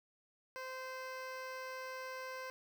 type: tone with notch filter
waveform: 15% pulse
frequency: 518 Hz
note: C5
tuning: 17 cents flat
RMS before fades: -45 dBFS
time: 0.56-2.5 s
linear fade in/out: 0 ms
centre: 10000 Hz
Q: 0.78
effects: none